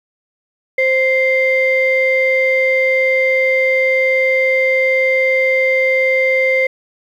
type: tone pair together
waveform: sine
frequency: 523.3 / 2093 Hz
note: C5 / C7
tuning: 0 / 0 cents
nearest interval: 2 octaves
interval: 2400 cents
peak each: -13 dBFS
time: 0.78-6.67 s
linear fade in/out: 5 ms
effects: tanh soft clip ceiling -5 dBFS + 8-bit